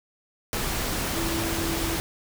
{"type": "tone in noise", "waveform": "sine", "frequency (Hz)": 331.5, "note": "E4", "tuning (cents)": 10, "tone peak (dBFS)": -30, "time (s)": [1.15, 1.96], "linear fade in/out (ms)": 0, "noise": "pink", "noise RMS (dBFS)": -28, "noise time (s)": [0.53, 2], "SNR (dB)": -5, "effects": []}